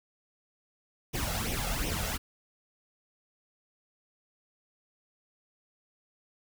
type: noise with flanger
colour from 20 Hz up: pink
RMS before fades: -32 dBFS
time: 1.13-2.18 s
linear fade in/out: 20 ms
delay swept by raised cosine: 0.33 to 1.53 ms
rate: 2.7 Hz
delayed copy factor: +0.7
effects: none